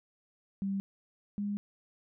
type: tone pair in turn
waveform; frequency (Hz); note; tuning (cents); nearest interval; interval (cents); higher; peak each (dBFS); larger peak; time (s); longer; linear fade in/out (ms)
sine; 196 / 204.1; G3 / G#3; 0 / -30; minor second; 70; second; -30 / -31; first; 0.62-0.8 / 1.38-1.57; second; 0
effects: none